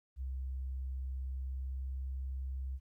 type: tone with pitch glide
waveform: sine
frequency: 65.41 to 65.9 Hz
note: C2 to C2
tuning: 0 to +13 cents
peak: -36 dBFS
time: 0.16-2.8 s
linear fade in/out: 50 ms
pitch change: +13 cents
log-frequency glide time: 1.21-2.06 s
effects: 13-bit